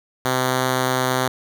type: tone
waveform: 5% pulse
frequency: 128.8 Hz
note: C3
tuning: 27 cents flat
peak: -7 dBFS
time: 0.25-1.28 s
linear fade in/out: 2 ms
effects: none